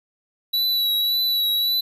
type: tone with vibrato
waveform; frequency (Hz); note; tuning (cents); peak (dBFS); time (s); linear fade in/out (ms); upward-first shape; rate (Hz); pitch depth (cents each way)
square; 3930; B7; -9; -19; 0.53-1.81; 10; triangle; 1.8; 32
effects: 10-bit